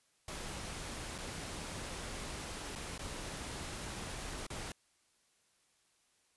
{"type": "noise with dropouts", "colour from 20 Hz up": "pink", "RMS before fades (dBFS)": -43, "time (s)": [0.28, 4.72], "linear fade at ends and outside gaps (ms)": 2, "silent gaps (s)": [[1.181, 1.185], [2.753, 2.758], [2.979, 2.992], [4.467, 4.502]], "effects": ["white hiss -73 dBFS RMS until 6.36 s", "resampled to 24000 Hz"]}